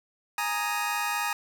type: chord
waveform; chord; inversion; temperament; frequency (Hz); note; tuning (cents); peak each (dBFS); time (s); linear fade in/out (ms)
25% pulse; Ab suspended second; none; just; 830.6 / 934.4 / 1245.9; Ab5 / Bb5 / Eb6; 0 / +4 / +2; -28; 0.38-1.33; 2
effects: none